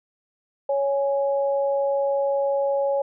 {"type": "tone pair together", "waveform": "sine", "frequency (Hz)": [556.1, 830.6], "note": ["C#5", "G#5"], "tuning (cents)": [5, 0], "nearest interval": "perfect fifth", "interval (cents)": 695, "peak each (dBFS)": [-20, -29], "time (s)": [0.69, 3.02], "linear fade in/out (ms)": 5, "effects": []}